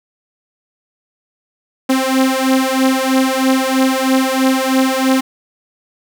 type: beating tone pair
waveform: sawtooth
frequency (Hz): 261.6 / 264.7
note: C4 / C4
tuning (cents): 0 / +20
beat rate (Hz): 3.1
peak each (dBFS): -11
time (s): 1.89-5.21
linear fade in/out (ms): 10
effects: none